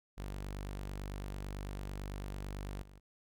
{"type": "tone with level steps", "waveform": "sawtooth", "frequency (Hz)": 49, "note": "G1", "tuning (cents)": 0, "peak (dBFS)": [-36, -50], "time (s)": [0.17, 3], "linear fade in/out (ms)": 20, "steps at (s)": 2.82, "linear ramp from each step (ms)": 2, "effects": []}